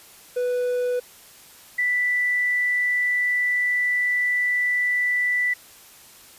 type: tone pair in turn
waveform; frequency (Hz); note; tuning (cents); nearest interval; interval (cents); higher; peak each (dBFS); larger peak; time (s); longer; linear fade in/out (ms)
triangle / sine; 493.9 / 1975.6; B4 / B6; 0 / 0; 2 octaves; 2400; second; -19; neither; 0.36-1 / 1.78-5.54; second; 10
effects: white hiss -48 dBFS RMS until 6.38 s + resampled to 32000 Hz